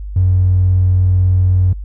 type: tone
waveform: triangle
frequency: 91.9 Hz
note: F#2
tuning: 11 cents flat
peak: -5 dBFS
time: 0.16-1.73 s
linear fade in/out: 5 ms
effects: tanh soft clip ceiling -6 dBFS + added 50 Hz sine -23 dBFS peak until 1.84 s